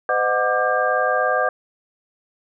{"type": "tone cluster", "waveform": "sine", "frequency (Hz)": [510, 617, 734, 1186, 1600], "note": ["C5", "D#5", "F#5", "D6", "G6"], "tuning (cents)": [-44, -15, -14, 17, 35], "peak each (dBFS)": -23, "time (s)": [0.09, 1.49], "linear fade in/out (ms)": 2, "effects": []}